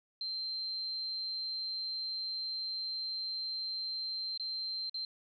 sine tone with dropouts, 4134 Hz, C8, 22 cents flat, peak -35 dBFS, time 0.21-5.05 s, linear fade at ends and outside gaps 2 ms, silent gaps 4.376-4.397 / 4.896-4.943 s, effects none

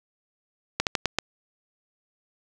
slowing click train, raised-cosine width 0.2 ms, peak -5 dBFS, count 5, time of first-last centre 0.8-1.187 s, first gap 68 ms, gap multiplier 1.24, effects none

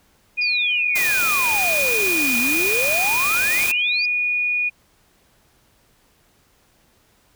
sine tone, 2455 Hz, D#7, 24 cents flat, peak -18 dBFS, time 0.37-4.7 s, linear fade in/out 20 ms
sine exponential two-way sweep, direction down then up, 4978 to 232 to 4978 Hz, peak -24 dBFS, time 0.41-4.06 s, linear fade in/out 10 ms, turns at 2.38 s
white noise, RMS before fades -25 dBFS, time 0.95-3.72 s, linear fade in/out 10 ms
effects pink hiss -59 dBFS RMS until 7.35 s

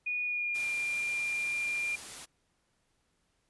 sine tone with pitch glide, 2458 to 2394 Hz, D#7 to D7, -22 to +33 cents, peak -30 dBFS, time 0.06-1.96 s, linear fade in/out 10 ms, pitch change -45 cents, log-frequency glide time 0.25-0.66 s
white noise, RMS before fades -44 dBFS, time 0.54-2.26 s, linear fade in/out 20 ms
effects pink hiss -75 dBFS RMS until 3.49 s + resampled to 24000 Hz

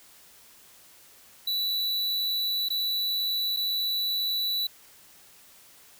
square tone with dropouts, 3951 Hz, B7, in tune, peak -26 dBFS, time 1.47-4.67 s, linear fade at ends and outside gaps 5 ms, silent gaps 2.687-2.702 / 3.564-3.569 s, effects white hiss -54 dBFS RMS until 5.99 s

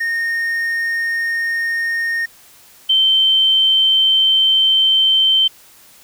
triangle / sine tone pair in turn, 1843 / 3107 Hz, A#6 / G7, -20 / -16 cents, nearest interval major sixth, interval 904 cents, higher second, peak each -15 / -10 dBFS, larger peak second, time 0-2.26 / 2.89-5.48 s, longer second, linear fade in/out 10 ms, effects white hiss -46 dBFS RMS until 6.03 s

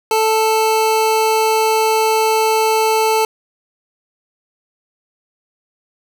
square tone pair together, 440 / 880 Hz, A4 / A5, 0 / 0 cents, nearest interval octave, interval 1200 cents, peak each -16 dBFS, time 0.11-3.25 s, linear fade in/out 2 ms, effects none

